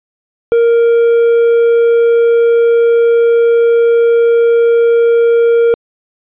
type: tone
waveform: triangle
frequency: 466.2 Hz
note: A#4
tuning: in tune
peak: -4 dBFS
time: 0.52-5.74 s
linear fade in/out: 0 ms
effects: resampled to 8000 Hz